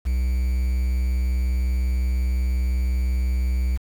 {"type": "tone with quantisation", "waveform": "triangle", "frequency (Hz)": 62.8, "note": "B1", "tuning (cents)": 30, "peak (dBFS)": -17, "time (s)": [0.05, 3.78], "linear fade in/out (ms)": 20, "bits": 7, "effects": []}